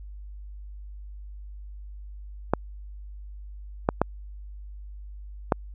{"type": "clicks", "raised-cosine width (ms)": 1, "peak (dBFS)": -5, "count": 4, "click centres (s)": [2.536, 3.889, 4.016, 5.522], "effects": ["added 50 Hz sine -38 dBFS peak until 5.74 s"]}